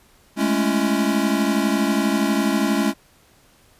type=chord; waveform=square; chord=A major seventh; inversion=third; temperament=equal with one note detuned; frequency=207.7 / 220 / 277.2 / 336.7 Hz; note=G#3 / A3 / C#4 / E4; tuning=0 / 0 / 0 / +37 cents; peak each=-23 / -25 / -23 / -26 dBFS; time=0.36-2.94 s; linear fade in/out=50 ms; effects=pink hiss -55 dBFS RMS until 3.79 s + resampled to 32000 Hz